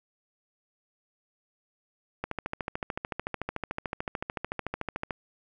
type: click train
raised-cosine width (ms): 0.5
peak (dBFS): -16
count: 40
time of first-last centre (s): 2.24-5.108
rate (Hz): 13.6
effects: none